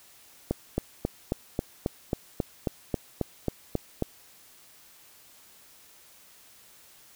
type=click train; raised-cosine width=2 ms; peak=-12 dBFS; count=14; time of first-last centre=0.51-4.024 s; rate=3.7 Hz; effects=white hiss -55 dBFS RMS until 7.15 s